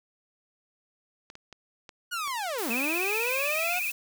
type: clicks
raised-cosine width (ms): 0.2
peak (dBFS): -27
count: 8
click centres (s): 1.301 / 1.354 / 1.527 / 1.892 / 2.276 / 2.728 / 2.925 / 3.081
type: linear two-way sweep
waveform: sawtooth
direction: down then up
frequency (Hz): 1480 to 220.7 to 737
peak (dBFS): -26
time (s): 2.11-3.8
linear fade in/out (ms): 20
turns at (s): 2.7
type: noise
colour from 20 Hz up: blue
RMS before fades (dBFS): -36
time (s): 2.58-3.92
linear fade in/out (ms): 5
type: tone with vibrato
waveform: sine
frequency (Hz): 2489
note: D#7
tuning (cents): 0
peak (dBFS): -28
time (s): 2.7-3.91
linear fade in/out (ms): 10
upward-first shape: triangle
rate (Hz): 16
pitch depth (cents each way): 110
effects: none